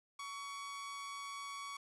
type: tone with amplitude modulation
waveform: sawtooth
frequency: 1124 Hz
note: C#6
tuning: 24 cents sharp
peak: -38 dBFS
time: 0.19-1.77 s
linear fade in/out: 5 ms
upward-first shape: sine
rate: 202 Hz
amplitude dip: 35%
effects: resampled to 24000 Hz + 11-bit